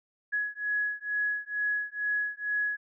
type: beating tone pair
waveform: sine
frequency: 1679 / 1681.2 Hz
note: G#6 / G#6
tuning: +18 / +21 cents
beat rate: 2.2 Hz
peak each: -31 dBFS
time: 0.32-2.77 s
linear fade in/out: 20 ms
effects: none